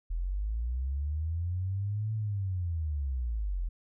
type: linear two-way sweep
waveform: sine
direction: up then down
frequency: 40 to 110.4 to 40 Hz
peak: -29 dBFS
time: 0.1-3.69 s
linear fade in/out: 10 ms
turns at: 2.14 s
effects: none